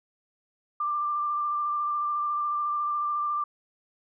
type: tone with vibrato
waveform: sine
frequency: 1184 Hz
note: D6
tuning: 14 cents sharp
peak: -25 dBFS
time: 0.8-3.44 s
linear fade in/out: 5 ms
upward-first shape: square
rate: 14 Hz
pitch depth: 13 cents each way
effects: none